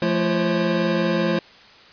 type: tone cluster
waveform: square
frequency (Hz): 171.9 / 216.9 / 342.3 / 536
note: F3 / A3 / F4 / C5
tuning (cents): -27 / -25 / -35 / +42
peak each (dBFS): -25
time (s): 0.02-1.39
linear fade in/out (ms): 2
effects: white hiss -47 dBFS RMS until 1.92 s + resampled to 11025 Hz